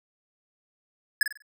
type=tone with echo; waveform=square; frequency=1700 Hz; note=G#6; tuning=40 cents sharp; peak=-18 dBFS; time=1.21-1.23 s; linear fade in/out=2 ms; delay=48 ms; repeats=4; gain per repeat=-9 dB; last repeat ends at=1.422 s; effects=none